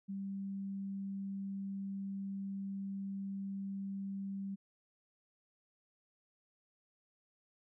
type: tone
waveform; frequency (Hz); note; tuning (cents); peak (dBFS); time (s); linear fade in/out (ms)
sine; 196; G3; 0; -38; 0.08-4.56; 20
effects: none